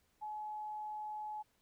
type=tone; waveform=sine; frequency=850 Hz; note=G#5; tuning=40 cents sharp; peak=-40 dBFS; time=0.21-1.43 s; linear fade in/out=20 ms; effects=pink hiss -75 dBFS RMS until 1.61 s